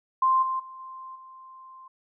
sine tone with level steps, 1046.5 Hz, C6, in tune, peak -18 / -25 / -40 / -38 / -44 dBFS, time 0.22-1.88 s, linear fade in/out 5 ms, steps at 0.42 / 0.59 / 0.79 / 1.15 s, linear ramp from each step 10 ms, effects none

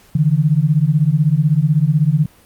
sine beating tone pair, 143.9 / 159.9 Hz, D3 / D#3, -35 / +48 cents, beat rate 16 Hz, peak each -14 dBFS, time 0.15-2.26 s, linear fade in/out 5 ms, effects pink hiss -49 dBFS RMS until 2.45 s + Opus 48 kbps

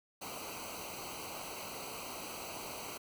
pink noise with comb filter, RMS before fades -44 dBFS, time 0.21-2.98 s, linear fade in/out 10 ms, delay 0.57 ms, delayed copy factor -0.9, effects none

